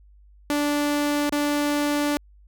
sawtooth tone with dropouts, 292.1 Hz, D4, 9 cents flat, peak -17 dBFS, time 0.5-2.17 s, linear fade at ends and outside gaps 0 ms, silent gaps 1.294-1.324 s, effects added 50 Hz sine -49 dBFS peak until 2.47 s

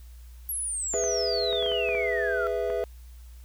sine exponential sweep, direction down, 11610 to 1336 Hz, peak -28 dBFS, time 0.49-2.47 s, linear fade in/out 0 ms
clicks, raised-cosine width 0.5 ms, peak -25 dBFS, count 9, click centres 0.936 / 1.039 / 1.528 / 1.626 / 1.662 / 1.718 / 1.889 / 1.95 / 2.702 s
triangle chord, E major, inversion first, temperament just, 412 / 494.4 / 659.3 Hz, G#4 / B4 / E5, -14 / +2 / 0 cents, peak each -28 dBFS, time 0.94-2.84 s, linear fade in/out 0 ms
effects added 60 Hz sine -43 dBFS peak until 3.44 s + white hiss -60 dBFS RMS until 3.44 s

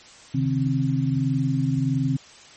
sine tone cluster, 133.6 / 155.1 / 264.1 Hz, C3 / D#3 / C4, +36 / -5 / +16 cents, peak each -23 / -25 / -24 dBFS, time 0.34-2.17 s, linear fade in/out 10 ms, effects white hiss -47 dBFS RMS until 2.56 s + MP3 32 kbps

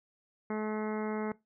harmonic tone with a mistuned harmonic, 214.7 Hz, A3, 42 cents flat, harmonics 1 / 2 / 3 / 4 / 5 / 6 / 7 / 8 / 9 / 10, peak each -34 / -36 / -44 / -43 / -47 / -47 / -49 / -53 / -52 / -50 dBFS, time 0.5-1.32 s, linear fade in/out 2 ms, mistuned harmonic 10, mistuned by -15 cents, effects noise-tail reverb RT60 0.2 s tail -20 dB re dry

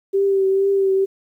sine tone with vibrato, 389.6 Hz, G4, 11 cents flat, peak -14 dBFS, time 0.13-1.06 s, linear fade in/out 20 ms, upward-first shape triangle, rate 2.2 Hz, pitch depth 32 cents each way, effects 9-bit

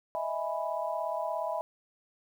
sine chord, E major seventh, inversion third, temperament equal, 622.3 / 659.3 / 830.6 / 987.8 Hz, D#5 / E5 / G#5 / B5, 0 / 0 / 0 / 0 cents, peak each -36 / -34 / -38 / -36 dBFS, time 0.15-1.61 s, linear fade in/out 0 ms, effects 10-bit

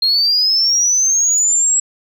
sine linear sweep, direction up, 4187 to 7730 Hz, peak -10 dBFS, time 0.02-1.8 s, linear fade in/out 5 ms, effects tanh soft clip ceiling -7 dBFS

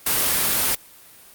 white noise, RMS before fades -20 dBFS, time 0.06-0.75 s, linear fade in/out 5 ms, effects white hiss -47 dBFS RMS until 1.34 s + Opus 32 kbps

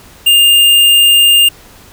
square tone, 2808 Hz, F7, 9 cents sharp, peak -5 dBFS, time 0.26-1.49 s, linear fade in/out 10 ms, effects pink hiss -39 dBFS RMS until 1.92 s

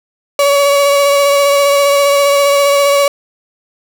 35% pulse tone with vibrato, 565 Hz, C#5, 33 cents sharp, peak -6 dBFS, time 0.39-3.08 s, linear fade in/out 2 ms, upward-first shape sine, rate 15 Hz, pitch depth 17 cents each way, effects none

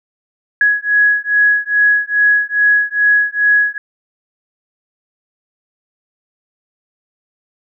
sine beating tone pair, 1672 / 1674.4 Hz, G#6 / G#6, +11 / +14 cents, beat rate 2.4 Hz, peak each -13 dBFS, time 0.61-3.78 s, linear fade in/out 2 ms, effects none

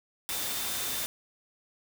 sine tone in noise, 3584 Hz, A7, 31 cents sharp, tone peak -41 dBFS, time 0.29-1.06 s, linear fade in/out 0 ms, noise white, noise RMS -33 dBFS, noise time 0.29-1.06 s, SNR -11 dB, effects none

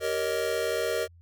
square chord, Eb dominant seventh, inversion first, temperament just, 388.9 / 466.7 / 560 / 622.3 Hz, G4 / Bb4 / Db5 / Eb5, -14 / +2 / +18 / 0 cents, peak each -35 / -30 / -36 / -32 dBFS, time 0-1.08 s, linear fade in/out 50 ms, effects added 85 Hz sine -51 dBFS peak until 1.21 s

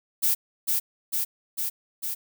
violet noise with echo, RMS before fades -22 dBFS, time 0.22-0.35 s, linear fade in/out 20 ms, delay 450 ms, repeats 4, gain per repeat -2 dB, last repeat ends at 2.15 s, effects none

